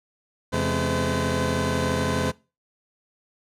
20% pulse tone cluster, 85.2 / 133.8 / 214 / 509 Hz, F2 / C3 / A3 / C5, -42 / +39 / -48 / -48 cents, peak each -23 dBFS, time 0.52-2.32 s, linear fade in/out 20 ms, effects noise-tail reverb RT60 0.3 s tail -22 dB re dry + low-pass 10000 Hz 12 dB/octave

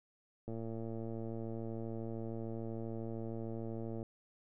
click train, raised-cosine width 2 ms, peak -30 dBFS, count 402, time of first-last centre 0.48-4.029 s, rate 113 Hz, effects none

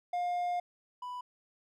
triangle tone pair in turn, 709 / 990.1 Hz, F5 / B5, +26 / +4 cents, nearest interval tritone, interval 578 cents, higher second, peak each -28 / -36 dBFS, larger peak first, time 0.13-0.6 / 1.02-1.21 s, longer first, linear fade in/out 5 ms, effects none

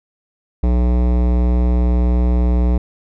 sine tone with hard clipping, 60.8 Hz, B1, 26 cents flat, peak -14 dBFS, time 0.63-2.78 s, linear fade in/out 5 ms, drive 18 dB, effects none

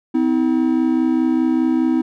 triangle tone pair together, 255.7 / 320.6 Hz, C4 / E4, -40 / -48 cents, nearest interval major third, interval 392 cents, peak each -15 dBFS, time 0.14-2.02 s, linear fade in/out 10 ms, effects none

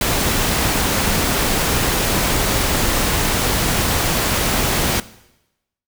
pink noise, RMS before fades -18 dBFS, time 0.01-5 s, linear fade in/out 2 ms, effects noise-tail reverb RT60 0.9 s tail -18 dB re dry

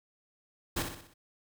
pink noise with echo, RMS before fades -31 dBFS, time 0.76-0.83 s, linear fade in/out 10 ms, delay 62 ms, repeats 5, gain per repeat -6 dB, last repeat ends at 1.14 s, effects none

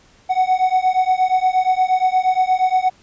triangle beating tone pair, 740 / 748.5 Hz, F#5 / F#5, 0 / +20 cents, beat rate 8.5 Hz, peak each -15 dBFS, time 0.29-2.9 s, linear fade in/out 20 ms, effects pink hiss -52 dBFS RMS until 3.02 s + resampled to 16000 Hz

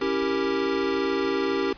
square chord, C# diminished seventh, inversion none, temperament equal, 277.2 / 329.6 / 392 / 466.2 Hz, C#4 / E4 / G4 / Bb4, 0 / 0 / 0 / 0 cents, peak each -30 / -32 / -26 / -32 dBFS, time 0.01-1.73 s, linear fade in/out 5 ms, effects pink hiss -47 dBFS RMS until 1.77 s + resampled to 11025 Hz

